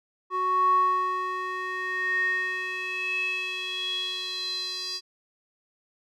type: tone with band-pass filter sweep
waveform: square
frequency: 370 Hz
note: F#4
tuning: in tune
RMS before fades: -28 dBFS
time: 0.3-5.01 s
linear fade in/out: 50 ms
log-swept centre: 960 to 4800 Hz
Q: 8.3
effects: none